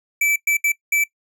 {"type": "tone bursts at uneven times", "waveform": "square", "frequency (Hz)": 2316, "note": "D7", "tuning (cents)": -25, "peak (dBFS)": -16, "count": 4, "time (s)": [[0.21, 0.36], [0.47, 0.57], [0.64, 0.72], [0.92, 1.04]], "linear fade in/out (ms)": 5, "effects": ["noise-tail reverb RT60 0.1 s tail -20 dB re dry"]}